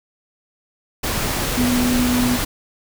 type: tone in noise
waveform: sine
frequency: 246.9 Hz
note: B3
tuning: in tune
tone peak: -16 dBFS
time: 1.57-2.37 s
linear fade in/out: 10 ms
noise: pink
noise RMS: -22 dBFS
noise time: 1.03-2.45 s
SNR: +3 dB
effects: none